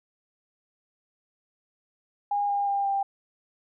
sine tone with pitch steps, 815 / 807 / 799.2 / 791.3 Hz, G#5 / G#5 / G5 / G5, -33 / -50 / +33 / +16 cents, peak -23 dBFS, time 2.31-3.03 s, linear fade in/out 5 ms, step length 180 ms, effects none

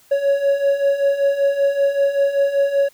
triangle beating tone pair, 554.4 / 559.6 Hz, C#5 / C#5, 0 / +16 cents, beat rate 5.2 Hz, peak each -19 / -14 dBFS, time 0.11-2.89 s, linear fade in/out 10 ms, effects white hiss -53 dBFS RMS until 2.93 s

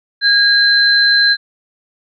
sine tone pair together, 1631 / 4084 Hz, G#6 / C8, -32 / -43 cents, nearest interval octave + major third, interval 1589 cents, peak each -11 dBFS, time 0.21-1.37 s, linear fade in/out 50 ms, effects none

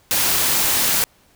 white noise, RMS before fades -18 dBFS, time 0.11-1.04 s, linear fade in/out 0 ms, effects pink hiss -56 dBFS RMS until 1.35 s

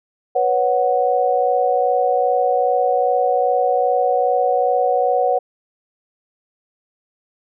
sine chord, B suspended second, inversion none, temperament equal with one note detuned, 491.9 / 554.4 / 740 Hz, B4 / C#5 / F#5, -7 / 0 / 0 cents, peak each -19 / -20 / -17 dBFS, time 0.35-5.39 s, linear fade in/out 10 ms, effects none

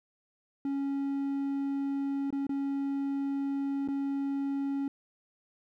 triangle tone with dropouts, 277.2 Hz, C#4, in tune, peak -27 dBFS, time 0.65-4.88 s, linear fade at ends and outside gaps 2 ms, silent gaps 2.305-2.326 / 2.468-2.493 / 3.877-3.885 s, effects none

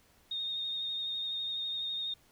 sine tone with vibrato, 3691 Hz, A#7, 18 cents flat, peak -33 dBFS, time 0.31-2.14 s, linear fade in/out 5 ms, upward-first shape sine, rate 12 Hz, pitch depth 20 cents each way, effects pink hiss -65 dBFS RMS until 2.31 s

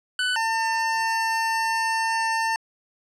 25% pulse tone pair in turn, 1495 / 900.5 Hz, F#6 / A5, +17 / +40 cents, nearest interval major sixth, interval 877 cents, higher first, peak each -18 dBFS, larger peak neither, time 0.19-0.36 / 0.36-2.56 s, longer second, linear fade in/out 2 ms, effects low-pass 8000 Hz 12 dB/octave

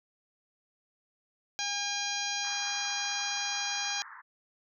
harmonic tone, 810 Hz, G#5, 43 cents flat, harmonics 1 / 2 / 3 / 4 / 5 / 6 / 7 / 8, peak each -39 / -39 / -39 / -39 / -39 / -39 / -39 / -39 dBFS, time 1.59-4.02 s, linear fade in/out 0 ms
white band-pass noise, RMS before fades -48 dBFS, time 2.43-4.22 s, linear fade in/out 20 ms, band 890 to 1900 Hz, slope 96 dB/octave
effects none

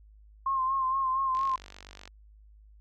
sine tone with vibrato, 1060 Hz, C6, 22 cents sharp, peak -25 dBFS, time 0.46-1.56 s, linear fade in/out 5 ms, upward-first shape sine, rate 4.3 Hz, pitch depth 42 cents each way
click train, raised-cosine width 0.2 ms, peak -28 dBFS, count 36, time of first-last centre 1.35-2.076 s, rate 48.2 Hz
effects added 52 Hz sine -52 dBFS peak until 2.8 s

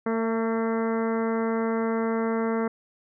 harmonic tone with a mistuned harmonic, 226.2 Hz, A3, 48 cents sharp, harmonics 1 / 2 / 3 / 4 / 5 / 6 / 7 / 8 / 9, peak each -26 / -27 / -35 / -36 / -37 / -38 / -42 / -44 / -43 dBFS, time 0.06-2.68 s, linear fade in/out 5 ms, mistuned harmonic 3, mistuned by -21 cents, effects none

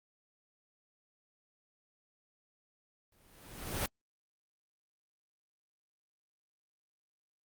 pink noise with exponential growth, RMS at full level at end -31 dBFS, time 3.12-3.86 s, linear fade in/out 2 ms, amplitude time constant 160 ms, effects Opus 32 kbps

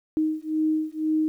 sine beating tone pair, 311.1 / 313.1 Hz, D#4 / D#4, 0 / +11 cents, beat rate 2 Hz, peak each -25 / -25 dBFS, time 0.17-1.28 s, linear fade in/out 0 ms, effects 10-bit

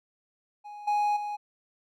triangle tone with level steps, 830.6 Hz, G#5, in tune, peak -38 / -21 / -29 dBFS, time 0.64-1.37 s, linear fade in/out 20 ms, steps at 0.87 / 1.16 s, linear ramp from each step 10 ms, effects none

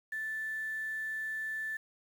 sine tone with quantisation, 1757 Hz, A6, 3 cents flat, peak -34 dBFS, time 0.12-1.77 s, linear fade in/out 5 ms, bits 9, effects none

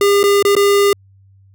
square tone with dropouts, 403.3 Hz, G4, 49 cents sharp, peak -10 dBFS, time 0.01-0.93 s, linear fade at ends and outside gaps 2 ms, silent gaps 0.231-0.238 / 0.426-0.45 / 0.552-0.565 s, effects added 97 Hz sine -45 dBFS peak until 1.54 s

